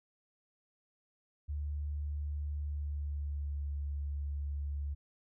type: tone with pitch glide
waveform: sine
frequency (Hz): 73.42 to 71.7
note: D2 to D2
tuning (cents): 0 to -41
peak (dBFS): -34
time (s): 1.48-4.95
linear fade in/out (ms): 20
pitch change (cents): -41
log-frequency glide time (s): 2.6-3.68
effects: none